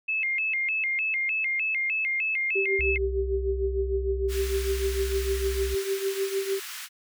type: tone with vibrato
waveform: sine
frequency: 2349 Hz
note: D7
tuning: in tune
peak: -24 dBFS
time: 0.08-2.98 s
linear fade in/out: 10 ms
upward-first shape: square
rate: 3.3 Hz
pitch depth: 180 cents each way
type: tone with tremolo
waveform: sine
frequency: 390 Hz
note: G4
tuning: 9 cents flat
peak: -22 dBFS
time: 2.55-6.6 s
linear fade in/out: 10 ms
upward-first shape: triangle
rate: 6.6 Hz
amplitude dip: 80%
type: tone with pitch glide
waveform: sine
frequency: 63.6 to 63.01 Hz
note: C2 to B1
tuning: -48 to +35 cents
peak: -28 dBFS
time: 2.79-5.75 s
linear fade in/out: 5 ms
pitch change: -17 cents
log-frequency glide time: 4.09-4.35 s
type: high-pass noise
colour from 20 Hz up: pink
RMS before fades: -38 dBFS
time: 4.28-6.89 s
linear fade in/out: 50 ms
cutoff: 1400 Hz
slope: 24 dB/octave
effects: none